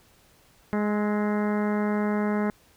harmonic tone with a mistuned harmonic, 208.7 Hz, G#3, 9 cents sharp, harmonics 1 / 2 / 3 / 4 / 5 / 6 / 7 / 8 / 9 / 10, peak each -24 / -30 / -34 / -36 / -38 / -40 / -41 / -42 / -43 / -44 dBFS, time 0.73-2.5 s, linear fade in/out 0 ms, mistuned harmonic 6, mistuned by +41 cents, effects pink hiss -59 dBFS RMS until 2.76 s

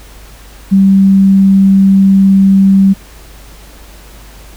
sine tone, 194.2 Hz, G3, 16 cents flat, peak -3 dBFS, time 0.71-2.94 s, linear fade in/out 20 ms, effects added 50 Hz sine -34 dBFS peak until 4.56 s + pink hiss -38 dBFS RMS until 4.56 s

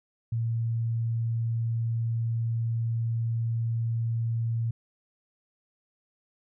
sine tone, 115 Hz, A#2, 23 cents flat, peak -25 dBFS, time 0.32-4.71 s, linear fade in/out 5 ms, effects none

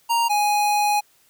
square tone pair in turn, 932.3 / 830.6 Hz, A#5 / G#5, 0 / 0 cents, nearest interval major second, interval 200 cents, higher first, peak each -18 dBFS, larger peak neither, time 0.09-0.29 / 0.29-1.01 s, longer second, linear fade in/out 20 ms, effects white hiss -59 dBFS RMS until 1.29 s

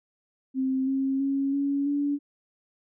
sine tone with pitch steps, 263.1 / 268.8 / 274.6 / 280.5 / 286.6 Hz, C4 / C4 / C#4 / C#4 / D4, +10 / +47 / -16 / +21 / -42 cents, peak -23 dBFS, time 0.54-2.19 s, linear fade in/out 50 ms, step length 330 ms, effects none

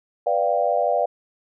sine chord, G dominant seventh, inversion first, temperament equal, 493.9 / 587.3 / 698.5 / 784 Hz, B4 / D5 / F5 / G5, 0 / 0 / 0 / 0 cents, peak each -25 / -22 / -22 / -26 dBFS, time 0.26-1.06 s, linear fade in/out 10 ms, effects none

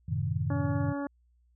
sine chord, F# diminished seventh, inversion none, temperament equal, 92.5 / 110 / 130.81 / 155.56 Hz, F#2 / A2 / C3 / Eb3, 0 / 0 / 0 / 0 cents, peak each -33 dBFS, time 0.08-0.93 s, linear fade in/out 10 ms
harmonic tone, 282.9 Hz, C#4, 35 cents sharp, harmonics 1 / 2 / 3 / 4 / 5 / 6, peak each -32 / -38 / -42 / -44 / -46 / -48 dBFS, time 0.5-1.07 s, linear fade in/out 2 ms
effects added 60 Hz sine -63 dBFS peak until 1.55 s

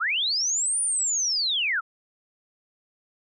sine linear two-way sweep, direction up then down, 1174.7 to 9520 to 1237 Hz, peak -22 dBFS, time 0-1.81 s, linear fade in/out 20 ms, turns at 0.81 s, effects none

